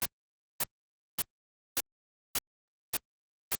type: noise bursts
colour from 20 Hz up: white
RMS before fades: -29 dBFS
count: 7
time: 0.02-3.551 s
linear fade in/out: 0 ms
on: 33 ms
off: 550 ms
effects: Opus 32 kbps